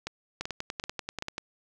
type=two click trains; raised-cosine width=0.2 ms; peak=-16 / -16 dBFS; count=11 / 4; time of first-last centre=0.41-1.381 / 0.07-1.224 s; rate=10.3 / 2.6 Hz; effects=none